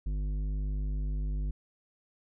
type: tone with tanh clipping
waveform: triangle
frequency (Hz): 50.4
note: G1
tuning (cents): +49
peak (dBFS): -31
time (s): 0.06-1.51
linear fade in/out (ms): 5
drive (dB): 15
effects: none